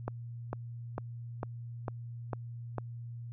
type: click train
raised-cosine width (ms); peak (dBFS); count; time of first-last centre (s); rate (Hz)
1; -20; 7; 0.08-2.783; 2.22
effects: added 118 Hz sine -40 dBFS peak until 3.32 s